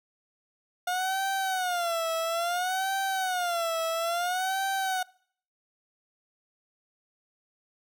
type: tone with vibrato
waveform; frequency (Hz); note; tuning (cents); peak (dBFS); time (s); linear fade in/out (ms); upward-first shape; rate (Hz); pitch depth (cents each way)
30% pulse; 713; F5; +36; -24; 0.87-5.03; 5; sine; 0.59; 150
effects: noise-tail reverb RT60 0.6 s tail -25 dB re dry